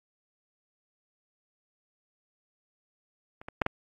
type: clicks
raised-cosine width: 0.5 ms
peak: -30 / -23 / -8 / -12 dBFS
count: 4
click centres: 3.415 / 3.485 / 3.618 / 3.664 s
effects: AAC 32 kbps